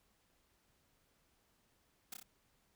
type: noise with echo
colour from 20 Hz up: white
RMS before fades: -45 dBFS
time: 2.12-2.14 s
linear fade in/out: 5 ms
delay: 30 ms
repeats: 3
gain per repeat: -3 dB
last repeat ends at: 2.23 s
effects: pink hiss -75 dBFS RMS until 2.75 s